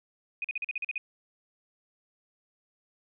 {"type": "tone bursts", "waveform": "sine", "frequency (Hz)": 2489, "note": "D#7", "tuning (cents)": 0, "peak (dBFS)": -29, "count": 9, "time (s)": [0.42, 0.98], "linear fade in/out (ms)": 2, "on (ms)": 24, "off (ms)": 43, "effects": []}